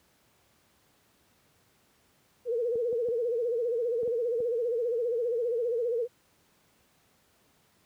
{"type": "tone with vibrato", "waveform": "sine", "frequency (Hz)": 472, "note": "A#4", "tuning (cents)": 22, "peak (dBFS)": -26, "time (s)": [2.45, 6.08], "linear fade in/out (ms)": 50, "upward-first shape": "sine", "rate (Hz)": 15, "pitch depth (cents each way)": 99}
{"type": "clicks", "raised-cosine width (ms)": 2, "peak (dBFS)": -31, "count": 6, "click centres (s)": [2.756, 2.928, 3.086, 4.032, 4.077, 4.404]}
{"effects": ["pink hiss -66 dBFS RMS until 7.85 s", "high-pass 80 Hz 12 dB/octave"]}